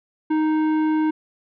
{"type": "tone with tanh clipping", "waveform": "sine", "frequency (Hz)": 311.1, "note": "D#4", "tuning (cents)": 0, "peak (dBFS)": -19, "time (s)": [0.3, 1.11], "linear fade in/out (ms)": 10, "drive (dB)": 12, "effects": []}